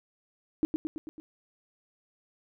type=tone with echo; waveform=sine; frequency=311.1 Hz; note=D#4; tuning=in tune; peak=-21 dBFS; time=0.63-0.65 s; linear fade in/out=0 ms; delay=110 ms; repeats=5; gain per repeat=-4 dB; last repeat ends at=1.2 s; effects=none

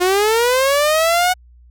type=linear sweep; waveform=sawtooth; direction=up; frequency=352.4 to 740 Hz; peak=-9 dBFS; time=0-1.34 s; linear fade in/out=20 ms; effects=added 60 Hz sine -43 dBFS peak until 1.7 s

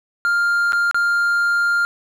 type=tone with dropouts; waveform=triangle; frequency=1400 Hz; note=F6; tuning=4 cents sharp; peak=-13 dBFS; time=0.25-1.85 s; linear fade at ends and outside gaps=0 ms; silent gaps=0.722-0.731 / 0.912-0.945 s; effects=none

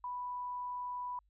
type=tone; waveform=sine; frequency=987.8 Hz; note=B5; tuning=in tune; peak=-37 dBFS; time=0.04-1.19 s; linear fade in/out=2 ms; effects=added 50 Hz sine -68 dBFS peak until 1.29 s

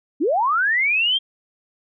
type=linear sweep; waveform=sine; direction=up; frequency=249.7 to 3239 Hz; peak=-16 dBFS; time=0.2-1.19 s; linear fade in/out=20 ms; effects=none

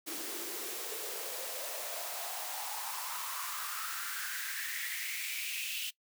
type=noise with high-pass filter sweep; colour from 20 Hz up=white; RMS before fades=-39 dBFS; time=0.06-5.91 s; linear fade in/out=20 ms; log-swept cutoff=300 to 2900 Hz; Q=5.3; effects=noise-tail reverb RT60 0.1 s tail -20 dB re dry

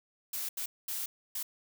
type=noise bursts at uneven times; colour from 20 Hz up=blue; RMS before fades=-36 dBFS; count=4; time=0.33-0.49 / 0.57-0.66 / 0.88-1.06 / 1.35-1.43 s; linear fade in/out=5 ms; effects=none

